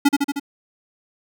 square tone with echo, 283.4 Hz, C#4, 38 cents sharp, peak -11 dBFS, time 0.05-0.09 s, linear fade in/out 10 ms, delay 77 ms, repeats 4, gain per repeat -3 dB, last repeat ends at 0.398 s, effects none

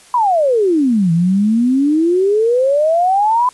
sine exponential two-way sweep, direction down then up, 1017 to 162.5 to 1017 Hz, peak -10 dBFS, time 0.14-3.49 s, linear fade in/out 2 ms, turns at 1.12 s, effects white hiss -44 dBFS RMS until 3.53 s + resampled to 24000 Hz

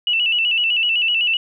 sine tone with vibrato, 2794 Hz, F7, in tune, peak -15 dBFS, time 0.07-1.37 s, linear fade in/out 2 ms, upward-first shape square, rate 7.9 Hz, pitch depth 76 cents each way, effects none

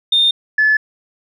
sine tone pair in turn, 3636 / 1727.4 Hz, A#7 / A6, -44 / -32 cents, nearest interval octave + minor second, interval 1288 cents, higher first, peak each -9 dBFS, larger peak neither, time 0.12-0.31 / 0.58-0.77 s, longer neither, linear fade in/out 5 ms, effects tanh soft clip ceiling -5 dBFS

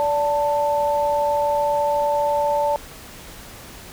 sine tone pair together, 580.8 / 886 Hz, D5 / A5, -19 / +12 cents, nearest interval perfect fifth, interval 731 cents, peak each -20 dBFS, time 0-2.76 s, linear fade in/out 0 ms, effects pink hiss -40 dBFS RMS until 3.92 s

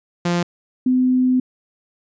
sawtooth / sine tone pair in turn, 173.9 / 254.5 Hz, F3 / C4, -7 / -48 cents, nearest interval perfect fifth, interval 659 cents, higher second, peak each -13 / -13 dBFS, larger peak neither, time 0.25-0.43 / 0.86-1.4 s, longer second, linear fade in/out 5 ms, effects resampled to 16000 Hz

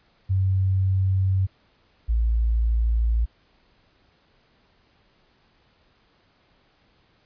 sine tone pair in turn, 95.1 / 56.55 Hz, F#2 / A1, +48 / +48 cents, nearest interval major sixth, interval 900 cents, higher first, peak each -18 dBFS, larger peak neither, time 0.29-1.47 / 2.08-3.26 s, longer neither, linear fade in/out 20 ms, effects pink hiss -62 dBFS RMS until 7.25 s + resampled to 11025 Hz

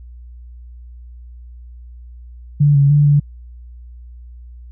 sine tone with pitch steps, 145.5 / 140.6 / 146.3 / 144.9 Hz, D3 / C#3 / D3 / D3, -16 / +25 / -6 / -23 cents, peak -8 dBFS, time 2.6-3.2 s, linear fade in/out 10 ms, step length 150 ms, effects added 60 Hz sine -34 dBFS peak until 4.71 s

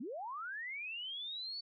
sine linear sweep, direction up, 196 to 4533 Hz, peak -40 dBFS, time 0-1.61 s, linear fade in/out 10 ms, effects none

